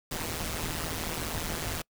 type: noise with amplitude modulation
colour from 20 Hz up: pink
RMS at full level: -30 dBFS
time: 0.11-1.82 s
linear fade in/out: 5 ms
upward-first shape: sine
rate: 161 Hz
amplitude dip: 85%
effects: noise-tail reverb RT60 0.1 s tail -26 dB re dry